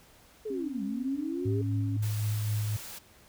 sine linear two-way sweep, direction down then up, 445.8 to 194.4 to 414.7 Hz, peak -32 dBFS, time 0.45-1.62 s, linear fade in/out 10 ms, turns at 0.83 s
sine tone with pitch glide, 270.7 to 276.4 Hz, C#4 to C#4, -41 to -5 cents, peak -34 dBFS, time 0.5-1.97 s, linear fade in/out 5 ms, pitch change +36 cents, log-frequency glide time 1.16-1.25 s
sine tone with tremolo, 106.3 Hz, G#2, 41 cents sharp, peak -26 dBFS, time 1.45-2.77 s, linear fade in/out 10 ms, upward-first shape sine, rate 3.9 Hz, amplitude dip 25%
white noise, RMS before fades -43 dBFS, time 2.02-2.99 s, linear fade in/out 10 ms
effects pink hiss -58 dBFS RMS until 3.28 s

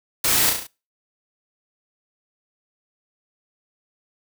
white noise with echo, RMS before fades -20 dBFS, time 0.24-0.5 s, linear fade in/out 5 ms, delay 34 ms, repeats 5, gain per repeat -4 dB, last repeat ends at 0.67 s, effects noise-tail reverb RT60 0.3 s tail -23 dB re dry

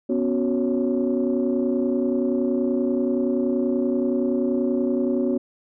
sine tone cluster, 246.9 / 277.4 / 369 / 553 Hz, B3 / C#4 / F#4 / C#5, 0 / +1 / -5 / -4 cents, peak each -22 / -25 / -24 / -28 dBFS, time 0.09-5.38 s, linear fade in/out 10 ms, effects tanh soft clip ceiling -12 dBFS

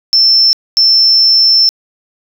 sine tone bursts at uneven times, 5340 Hz, E8, 22 cents sharp, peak -4 dBFS, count 2, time 0.13-0.53 / 0.77-1.69 s, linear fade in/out 0 ms, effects tanh soft clip ceiling 0 dBFS + 7-bit

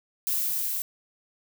violet noise with level ramp, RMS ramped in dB -26 to -30 dBFS, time 0.27-0.82 s, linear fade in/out 0 ms, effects none

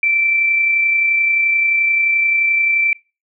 sine tone with amplitude modulation, 2338 Hz, D7, 8 cents flat, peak -11 dBFS, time 0.03-2.93 s, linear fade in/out 2 ms, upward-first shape sine, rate 31.5 Hz, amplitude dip 30%, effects noise-tail reverb RT60 0.3 s tail -24 dB re dry

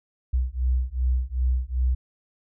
sine beating tone pair, 61.74 / 64.34 Hz, B1 / C2, 0 / -28 cents, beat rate 2.6 Hz, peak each -24 dBFS, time 0.33-1.95 s, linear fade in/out 10 ms, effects none

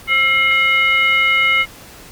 sine tone with frequency modulation, 2140 Hz, C7, 38 cents sharp, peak -11 dBFS, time 0.07-1.66 s, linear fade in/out 50 ms, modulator 805 Hz, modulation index 0.75, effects pink hiss -39 dBFS RMS until 2.11 s + Opus 48 kbps

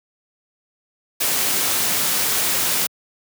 white noise, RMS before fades -20 dBFS, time 1.2-2.87 s, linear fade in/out 10 ms, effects high-pass 100 Hz 12 dB/octave

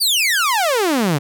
sawtooth exponential sweep, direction down, 4836 to 133 Hz, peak -11 dBFS, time 0-1.19 s, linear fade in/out 20 ms, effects none

